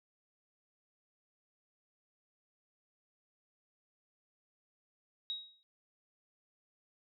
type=tone with exponential decay; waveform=sine; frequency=3800 Hz; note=A#7; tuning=33 cents sharp; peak=-33 dBFS; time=5.3-5.63 s; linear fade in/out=0 ms; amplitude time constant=71 ms; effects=none